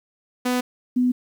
sawtooth / sine tone pair in turn, 249.2 / 249.2 Hz, B3 / B3, +16 / +16 cents, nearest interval unison, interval 0 cents, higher neither, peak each -16 dBFS, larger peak neither, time 0.45-0.61 / 0.96-1.12 s, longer neither, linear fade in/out 10 ms, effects 9-bit

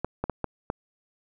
clicks, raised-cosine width 1 ms, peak -13 dBFS, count 5, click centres 0.046 / 0.24 / 0.297 / 0.443 / 0.701 s, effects none

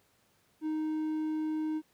triangle tone, 311.1 Hz, D#4, in tune, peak -28 dBFS, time 0.61-1.82 s, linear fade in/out 50 ms, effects pink hiss -69 dBFS RMS until 1.93 s + high-pass 80 Hz 12 dB/octave

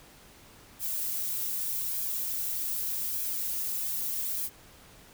violet noise with flanger, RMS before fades -32 dBFS, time 0.79-4.5 s, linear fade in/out 50 ms, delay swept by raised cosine 1.2 to 4.3 ms, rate 0.83 Hz, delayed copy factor +0.6, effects pink hiss -54 dBFS RMS until 5.13 s

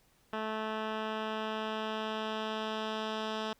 10% pulse tone with low-pass filter sweep, 217.9 Hz, A3, 17 cents flat, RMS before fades -36 dBFS, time 0.33-3.53 s, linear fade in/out 2 ms, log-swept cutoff 2300 to 4000 Hz, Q 1.6, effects pink hiss -68 dBFS RMS until 3.59 s

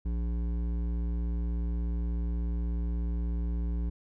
sine tone with hard clipping, 58.27 Hz, A#1, in tune, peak -30 dBFS, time 0.05-3.9 s, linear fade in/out 10 ms, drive 11 dB, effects none

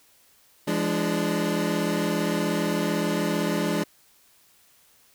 25% pulse chord, D diminished, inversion first, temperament equal with one note detuned, 170.23 / 207.7 / 293.7 Hz, F3 / Ab3 / D4, -44 / 0 / 0 cents, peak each -24 dBFS, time 0.67-3.84 s, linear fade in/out 10 ms, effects white hiss -59 dBFS RMS until 5.14 s

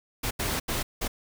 pink noise bursts at uneven times, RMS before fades -29 dBFS, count 4, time 0.23-0.31 / 0.39-0.6 / 0.68-0.83 / 1.01-1.08 s, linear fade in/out 10 ms, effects none

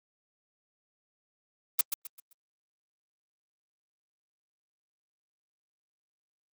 blue noise with echo, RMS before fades -22 dBFS, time 1.79-1.81 s, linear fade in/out 2 ms, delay 130 ms, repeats 4, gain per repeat -9 dB, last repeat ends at 2.33 s, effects Opus 32 kbps

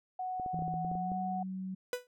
sine tone, 740 Hz, F#5, in tune, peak -34 dBFS, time 0.19-1.43 s, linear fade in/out 5 ms
clicks, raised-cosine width 2 ms, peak -31 dBFS, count 11, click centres 0.398 / 0.462 / 0.544 / 0.591 / 0.622 / 0.68 / 0.74 / 0.848 / 0.915 / 0.953 / 1.118 s
sine tone with pitch glide, 164.81 to 188.23 Hz, E3 to F#3, 0 to +30 cents, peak -36 dBFS, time 0.53-1.75 s, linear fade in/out 10 ms, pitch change +230 cents, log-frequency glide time 0.78-1.17 s
45% pulse tone with exponential decay, 494.6 Hz, B4, 3 cents sharp, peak -29 dBFS, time 1.93-2.07 s, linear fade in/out 1 ms, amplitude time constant 29 ms
effects none

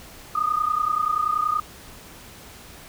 sine tone pair together, 1214 / 1244.5 Hz, D#6 / D#6, -43 / 0 cents, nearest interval unison, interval 43 cents, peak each -23 dBFS, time 0.35-1.6 s, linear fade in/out 5 ms, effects pink hiss -44 dBFS RMS until 2.88 s

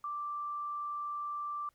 sine tone, 1174.7 Hz, D6, in tune, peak -35 dBFS, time 0.04-1.69 s, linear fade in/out 2 ms, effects pink hiss -74 dBFS RMS until 1.74 s

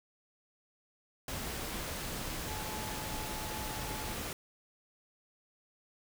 sine tone in noise, 861 Hz, A5, 38 cents flat, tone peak -45 dBFS, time 2.47-4.14 s, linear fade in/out 2 ms, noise pink, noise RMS -39 dBFS, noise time 1.28-4.33 s, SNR -9 dB, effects none

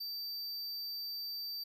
square tone, 4650 Hz, D8, 18 cents flat, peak -39 dBFS, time 0-1.64 s, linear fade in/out 10 ms, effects none

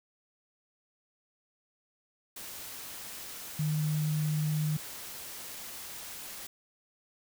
sine tone in noise, 152.8 Hz, D#3, 31 cents flat, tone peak -27 dBFS, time 3.59-4.77 s, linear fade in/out 5 ms, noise white, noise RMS -43 dBFS, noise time 2.36-6.47 s, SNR +13 dB, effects none

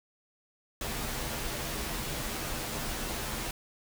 pink noise with comb filter, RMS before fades -35 dBFS, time 0.81-3.51 s, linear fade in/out 2 ms, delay 11 ms, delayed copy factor -0.6, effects none

